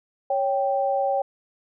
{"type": "tone pair together", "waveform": "sine", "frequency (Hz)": [554.4, 784], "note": ["C#5", "G5"], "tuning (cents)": [0, 0], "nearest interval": "tritone", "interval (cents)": 600, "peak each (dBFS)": -23, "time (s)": [0.3, 1.22], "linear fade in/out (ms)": 5, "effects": []}